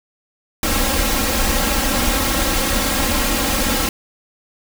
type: noise with comb filter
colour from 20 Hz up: pink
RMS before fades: -18 dBFS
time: 0.63-3.89 s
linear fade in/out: 2 ms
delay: 3.7 ms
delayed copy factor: +0.9
effects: none